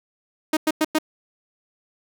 sawtooth tone bursts, 311.1 Hz, D#4, in tune, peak -13 dBFS, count 4, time 0.53-0.986 s, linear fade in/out 5 ms, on 39 ms, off 100 ms, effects none

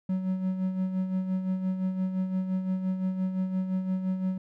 triangle tone with tremolo, 187 Hz, F#3, 19 cents sharp, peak -22 dBFS, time 0.09-4.38 s, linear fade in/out 5 ms, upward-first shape sine, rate 5.8 Hz, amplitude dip 55%, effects none

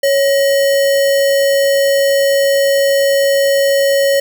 sine tone with sample-and-hold, 554.4 Hz, C#5, in tune, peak -9 dBFS, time 0.03-4.2 s, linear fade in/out 5 ms, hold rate 2450 Hz, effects none

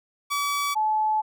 sawtooth / sine tone pair in turn, 1144 / 862.5 Hz, D6 / A5, -46 / -35 cents, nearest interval perfect fourth, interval 489 cents, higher first, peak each -20 dBFS, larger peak neither, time 0.3-0.75 / 0.75-1.22 s, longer second, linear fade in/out 20 ms, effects none

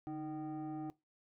sine tone with frequency modulation, 311.1 Hz, D#4, in tune, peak -38 dBFS, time 0.07-0.9 s, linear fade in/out 0 ms, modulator 457 Hz, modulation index 0.83, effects noise-tail reverb RT60 0.2 s tail -21 dB re dry + tanh soft clip ceiling -36 dBFS

